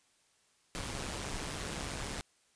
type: noise with amplitude modulation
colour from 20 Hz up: pink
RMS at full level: -36 dBFS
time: 0.75-2.21 s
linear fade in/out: 0 ms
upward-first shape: sine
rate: 140 Hz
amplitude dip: 70%
effects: white hiss -70 dBFS RMS until 2.55 s + resampled to 22050 Hz